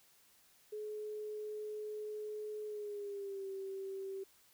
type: tone with pitch glide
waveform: sine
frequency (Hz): 424.8 to 387.3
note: G#4 to G4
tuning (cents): +39 to -21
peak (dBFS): -40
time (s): 0.72-4.24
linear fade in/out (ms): 10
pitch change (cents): -160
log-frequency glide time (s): 2.66-3.47
effects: white hiss -67 dBFS RMS until 4.53 s